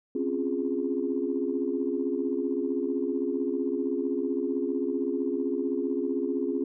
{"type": "chord", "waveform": "sine", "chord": "Db major seventh", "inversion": "third", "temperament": "equal", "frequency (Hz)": [261.6, 277.2, 349.2, 415.3], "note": ["C4", "Db4", "F4", "Ab4"], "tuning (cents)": [0, 0, 0, 0], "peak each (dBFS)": -31, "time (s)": [0.15, 6.64], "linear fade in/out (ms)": 5, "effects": ["tanh soft clip ceiling -15 dBFS"]}